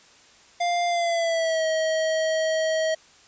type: tone with pitch glide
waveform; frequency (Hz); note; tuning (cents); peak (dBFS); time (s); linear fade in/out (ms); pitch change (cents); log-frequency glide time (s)
square; 698.5 to 636.8; F5 to D#5; 0 to +40; -22; 0.6-2.95; 10; -160; 0.87-1.66
effects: white hiss -53 dBFS RMS until 3.27 s + resampled to 16000 Hz